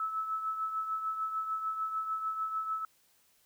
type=tone with tremolo; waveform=sine; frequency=1304 Hz; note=E6; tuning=19 cents flat; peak=-29 dBFS; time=0-2.85 s; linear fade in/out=2 ms; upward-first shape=triangle; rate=6.7 Hz; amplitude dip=60%; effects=white hiss -68 dBFS RMS until 3.45 s